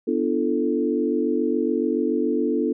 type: chord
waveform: sine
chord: B half-diminished seventh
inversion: none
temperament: equal with one note detuned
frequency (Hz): 246.9 / 293.7 / 341.1 / 440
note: B3 / D4 / F4 / A4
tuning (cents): 0 / 0 / -41 / 0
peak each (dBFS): -25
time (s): 0.07-2.73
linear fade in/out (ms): 10
effects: none